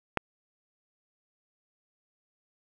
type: click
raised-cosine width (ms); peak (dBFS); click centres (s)
0.5; -10; 0.173
effects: 8-bit